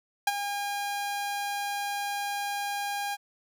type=tone with ADSR envelope; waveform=sawtooth; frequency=810 Hz; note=G#5; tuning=43 cents flat; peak=-16 dBFS; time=0.27-3.17 s; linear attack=5 ms; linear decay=30 ms; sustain=-10 dB; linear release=36 ms; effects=none